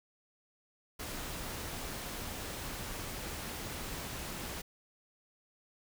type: noise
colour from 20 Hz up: pink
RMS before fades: -41 dBFS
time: 0.99-4.62 s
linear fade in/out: 10 ms
effects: none